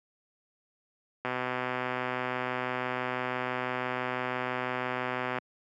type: click train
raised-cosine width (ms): 0.5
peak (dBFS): -16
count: 522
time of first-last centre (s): 1.25-5.385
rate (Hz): 126
effects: high-pass 150 Hz 12 dB/octave